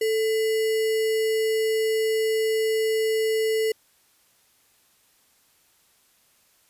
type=tone with sample-and-hold; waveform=sine; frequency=440 Hz; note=A4; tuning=in tune; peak=-20 dBFS; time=0.01-3.72 s; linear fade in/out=5 ms; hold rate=2450 Hz; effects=white hiss -62 dBFS RMS until 6.69 s + resampled to 32000 Hz